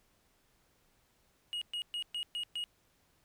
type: tone bursts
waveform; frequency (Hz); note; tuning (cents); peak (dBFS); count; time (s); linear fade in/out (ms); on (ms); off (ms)
triangle; 2882; F#7; -46; -33; 6; 1.53-2.64; 0; 85; 120
effects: pink hiss -71 dBFS RMS until 3.24 s